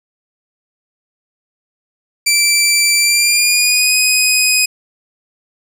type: tone with pitch glide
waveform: 15% pulse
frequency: 2338 to 2506 Hz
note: D7 to D#7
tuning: -8 to +12 cents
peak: -3 dBFS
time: 2.26-4.66 s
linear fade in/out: 10 ms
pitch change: +120 cents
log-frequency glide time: 2.99-3.95 s
effects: none